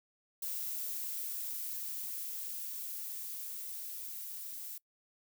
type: noise with level ramp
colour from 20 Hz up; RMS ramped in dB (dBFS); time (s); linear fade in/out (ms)
violet; -38 to -44; 0.42-4.78; 5
effects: noise-tail reverb RT60 0.1 s tail -23 dB re dry